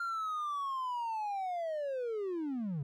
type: linear sweep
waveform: triangle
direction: down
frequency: 1396.9 to 131.3 Hz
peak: -31 dBFS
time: 0-2.83 s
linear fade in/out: 5 ms
effects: tanh soft clip ceiling -27 dBFS